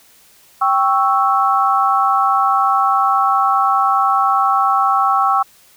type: chord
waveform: sine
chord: C# diminished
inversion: second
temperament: equal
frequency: 784 / 1108.7 / 1318.5 Hz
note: G5 / C#6 / E6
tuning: 0 / 0 / 0 cents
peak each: -16 dBFS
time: 0.61-5.43 s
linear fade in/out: 10 ms
effects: white hiss -49 dBFS RMS until 5.76 s